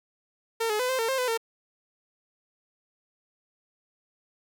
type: tone with pitch steps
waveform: sawtooth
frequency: 455 / 423.9 / 503 / 520 / 454.1 / 530 / 503 / 455 Hz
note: A#4 / G#4 / B4 / C5 / A#4 / C5 / B4 / A#4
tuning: -42 / +35 / +32 / -11 / -45 / +22 / +32 / -42 cents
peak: -21 dBFS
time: 0.6-1.376 s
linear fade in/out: 10 ms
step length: 97 ms
effects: none